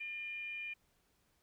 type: tone with frequency modulation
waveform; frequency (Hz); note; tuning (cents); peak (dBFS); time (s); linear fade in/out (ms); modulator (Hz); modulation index
sine; 2412; D7; +46; -40; 0-0.74; 10; 609; 0.31
effects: pink hiss -75 dBFS RMS until 1.42 s